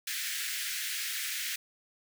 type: high-pass noise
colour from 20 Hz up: pink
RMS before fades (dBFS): -35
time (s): 0.07-1.56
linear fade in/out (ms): 5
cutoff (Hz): 1600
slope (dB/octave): 48
effects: none